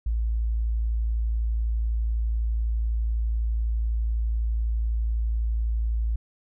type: tone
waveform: sine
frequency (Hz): 56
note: A1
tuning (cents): +31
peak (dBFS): -22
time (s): 0.06-6.16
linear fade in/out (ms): 5
effects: none